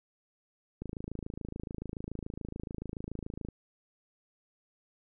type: click train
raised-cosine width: 3 ms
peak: -25 dBFS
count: 73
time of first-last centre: 0.82-3.487 s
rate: 27 Hz
effects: none